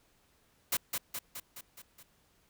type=noise with echo; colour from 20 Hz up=white; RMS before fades=-30 dBFS; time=0.72-0.77 s; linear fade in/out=5 ms; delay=210 ms; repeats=6; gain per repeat=-4 dB; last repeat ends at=2.03 s; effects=pink hiss -69 dBFS RMS until 2.49 s